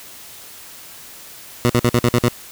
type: tone bursts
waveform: 15% pulse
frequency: 120.9 Hz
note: B2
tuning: 36 cents flat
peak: -6 dBFS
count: 7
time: 1.65-2.285 s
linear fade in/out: 0 ms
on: 47 ms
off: 51 ms
effects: white hiss -39 dBFS RMS until 2.51 s